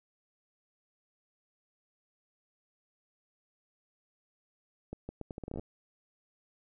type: accelerating click train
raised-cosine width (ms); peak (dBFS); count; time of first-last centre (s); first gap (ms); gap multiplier
2; -26; 13; 4.93-5.595; 160; 0.77
effects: none